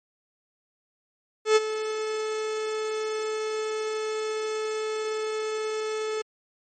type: tone with ADSR envelope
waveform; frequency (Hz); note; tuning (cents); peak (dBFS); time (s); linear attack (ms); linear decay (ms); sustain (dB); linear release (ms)
45% pulse; 433.9; A4; -24; -14; 1.45-6.22; 110; 31; -13; 8
effects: MP3 32 kbps